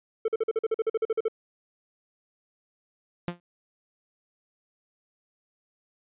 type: tone bursts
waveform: triangle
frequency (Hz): 444.9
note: A4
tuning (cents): +19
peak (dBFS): -20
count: 14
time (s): 0.25-1.283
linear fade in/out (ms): 5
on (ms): 32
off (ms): 45
type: tone with exponential decay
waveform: sawtooth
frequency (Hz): 174.61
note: F3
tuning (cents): 0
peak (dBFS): -21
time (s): 3.28-3.4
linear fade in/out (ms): 0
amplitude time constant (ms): 24
effects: resampled to 8000 Hz